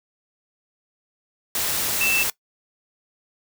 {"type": "tone in noise", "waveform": "sine", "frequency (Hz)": 2659, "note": "E7", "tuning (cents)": 14, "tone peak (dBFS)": -19, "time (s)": [2.01, 2.23], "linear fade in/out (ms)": 2, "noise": "white", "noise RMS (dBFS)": -24, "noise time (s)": [1.55, 2.3], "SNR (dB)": 2, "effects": ["noise-tail reverb RT60 0.1 s tail -20 dB re dry"]}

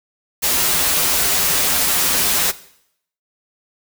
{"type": "noise with comb filter", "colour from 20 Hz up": "white", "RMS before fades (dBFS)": -17, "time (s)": [0.42, 2.52], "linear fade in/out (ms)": 20, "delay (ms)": 9, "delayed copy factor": -0.95, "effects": ["noise-tail reverb RT60 0.7 s tail -17 dB re dry"]}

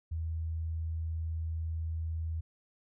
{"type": "tone", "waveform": "sine", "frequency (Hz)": 81, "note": "E2", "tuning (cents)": -30, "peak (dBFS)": -32, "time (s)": [0.11, 2.41], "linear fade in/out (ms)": 10, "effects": []}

